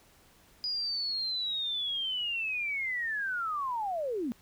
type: linear sweep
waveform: sine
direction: down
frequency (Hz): 4943 to 216.1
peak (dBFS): -30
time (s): 0.64-4.32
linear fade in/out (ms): 0
effects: pink hiss -61 dBFS RMS until 4.41 s